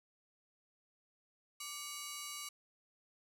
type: ring-modulated tone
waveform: 10% pulse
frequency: 1706 Hz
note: G#6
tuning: 46 cents sharp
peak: -31 dBFS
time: 1.6-2.49 s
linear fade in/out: 5 ms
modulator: 532 Hz
effects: none